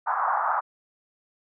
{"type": "band-pass noise", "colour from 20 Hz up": "pink", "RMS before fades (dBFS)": -25, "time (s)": [0.06, 0.61], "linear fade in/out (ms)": 20, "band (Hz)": [750, 1400], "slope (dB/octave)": 48, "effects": []}